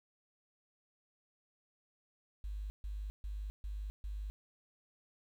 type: tone bursts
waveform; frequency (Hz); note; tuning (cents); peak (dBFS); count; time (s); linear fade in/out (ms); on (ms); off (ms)
sine; 50.8; G#1; -38; -38; 5; 2.44-4.3; 0; 260; 140
effects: 11-bit